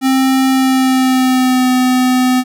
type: tone with pitch glide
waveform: square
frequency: 264.1 to 253.8 Hz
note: C4 to B3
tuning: +16 to +47 cents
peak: -10 dBFS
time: 0.01-2.44 s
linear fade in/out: 50 ms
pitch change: -69 cents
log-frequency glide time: 0.49-1.7 s
effects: none